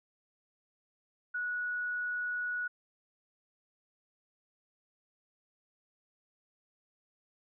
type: tone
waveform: sine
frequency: 1465 Hz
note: F#6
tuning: 18 cents flat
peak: -32 dBFS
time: 1.34-2.68 s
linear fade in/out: 10 ms
effects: none